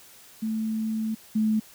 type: tone pair in turn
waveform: sine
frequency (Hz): 220 / 217.1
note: A3 / A3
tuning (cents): 0 / -23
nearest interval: unison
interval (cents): 23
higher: first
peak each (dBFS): -25 / -20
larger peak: second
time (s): 0.42-1.15 / 1.35-1.6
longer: first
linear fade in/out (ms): 10
effects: white hiss -51 dBFS RMS until 1.74 s